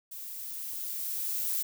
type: noise with level ramp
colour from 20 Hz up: violet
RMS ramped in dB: -42 to -30 dBFS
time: 0.11-1.63 s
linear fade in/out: 10 ms
effects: none